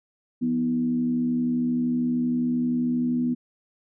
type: tone with frequency modulation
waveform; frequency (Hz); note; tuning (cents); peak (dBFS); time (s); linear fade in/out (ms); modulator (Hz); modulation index
sine; 245.8; B3; -8; -21; 0.41-3.35; 20; 72.8; 0.5
effects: none